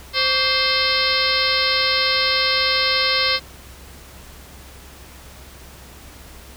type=harmonic tone with a mistuned harmonic; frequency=523.3 Hz; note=C5; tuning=in tune; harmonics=1 / 2 / 3 / 4 / 5 / 6 / 7 / 8 / 9 / 10; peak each=-27 / -26 / -28 / -23 / -28 / -26 / -26 / -22 / -27 / -26 dBFS; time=0.13-3.4 s; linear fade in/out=50 ms; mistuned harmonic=2; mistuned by=+150 cents; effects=added 66 Hz sine -43 dBFS peak until 6.56 s + pink hiss -43 dBFS RMS until 6.56 s